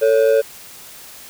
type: ring-modulated tone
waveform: triangle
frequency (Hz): 502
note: B4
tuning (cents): +28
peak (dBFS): -6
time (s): 0.01-0.42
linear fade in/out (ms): 20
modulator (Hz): 56.4
effects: white hiss -39 dBFS RMS until 1.29 s